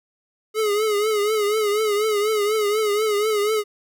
square tone with vibrato, 422.7 Hz, G#4, 31 cents sharp, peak -19 dBFS, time 0.54-3.64 s, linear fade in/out 50 ms, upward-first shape triangle, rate 4.1 Hz, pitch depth 85 cents each way, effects none

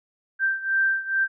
sine beating tone pair, 1568 / 1570.3 Hz, G6 / G6, 0 / +3 cents, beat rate 2.3 Hz, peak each -22 / -25 dBFS, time 0.39-1.28 s, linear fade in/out 50 ms, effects none

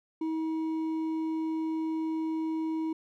triangle tone with hard clipping, 319.5 Hz, D#4, 46 cents sharp, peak -30 dBFS, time 0.21-2.93 s, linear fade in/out 5 ms, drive 8 dB, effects none

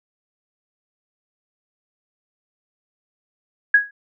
sine tone with exponential decay, 1660 Hz, G#6, 1 cent flat, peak -6 dBFS, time 3.74-3.91 s, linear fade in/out 5 ms, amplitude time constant 36 ms, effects none

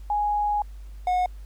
sine / triangle tone pair in turn, 830.6 / 727.1 Hz, G#5 / F#5, 0 / -30 cents, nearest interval major second, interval 230 cents, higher first, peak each -21 / -18 dBFS, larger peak second, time 0.1-0.62 / 1.07-1.26 s, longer first, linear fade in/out 2 ms, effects added 50 Hz sine -37 dBFS peak until 1.45 s + pink hiss -60 dBFS RMS until 1.45 s

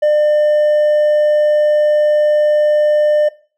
sine tone with hard clipping, 600 Hz, D5, 37 cents sharp, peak -10 dBFS, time 0.02-3.29 s, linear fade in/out 10 ms, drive 2 dB, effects noise-tail reverb RT60 0.4 s tail -18 dB re dry

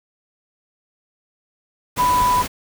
sine tone in noise, 992 Hz, B5, 7 cents sharp, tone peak -14 dBFS, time 1.98-2.43 s, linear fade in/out 20 ms, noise pink, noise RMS -26 dBFS, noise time 1.96-2.48 s, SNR +9 dB, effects none

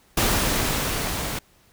pink noise with level ramp, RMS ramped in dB -20 to -29 dBFS, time 0.17-1.39 s, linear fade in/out 5 ms, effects pink hiss -58 dBFS RMS until 1.72 s

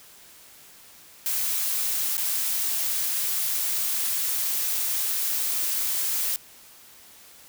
blue noise with dropouts, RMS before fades -26 dBFS, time 1.26-6.36 s, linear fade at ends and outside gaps 0 ms, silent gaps 2.169-2.179 s, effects white hiss -50 dBFS RMS until 7.48 s

